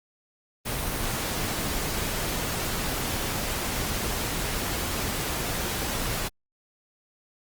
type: noise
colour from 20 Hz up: pink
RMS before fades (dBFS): -29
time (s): 0.65-6.29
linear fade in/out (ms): 20
effects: Opus 32 kbps